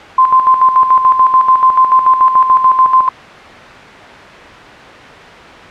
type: tone with tremolo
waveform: sine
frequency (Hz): 1038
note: C6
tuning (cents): -14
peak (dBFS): -3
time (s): 0.18-3.09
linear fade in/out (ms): 5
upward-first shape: square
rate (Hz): 6.9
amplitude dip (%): 60
effects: white hiss -31 dBFS RMS until 5.7 s + low-pass 2000 Hz 12 dB/octave